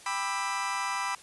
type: chord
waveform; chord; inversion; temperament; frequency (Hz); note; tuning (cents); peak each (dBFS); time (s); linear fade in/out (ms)
30% pulse; E minor seventh; first; just; 791.1 / 988.9 / 1186.7 / 1318.5; G5 / B5 / D6 / E6; +16 / +2 / +18 / 0; -35 / -29 / -33 / -35; 0.06-1.15; 2
effects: white hiss -51 dBFS RMS until 1.22 s + resampled to 24000 Hz